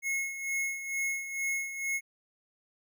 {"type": "tone with tremolo", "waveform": "square", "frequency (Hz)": 2173, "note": "C#7", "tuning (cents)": -35, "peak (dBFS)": -29, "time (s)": [0.02, 2.01], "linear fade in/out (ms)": 50, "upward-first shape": "sine", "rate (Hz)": 2.2, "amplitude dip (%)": 65, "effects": []}